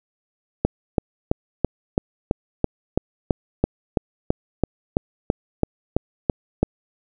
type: click train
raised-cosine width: 2 ms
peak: -3 dBFS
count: 19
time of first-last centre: 0.65-6.63 s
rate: 3.01 Hz
effects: none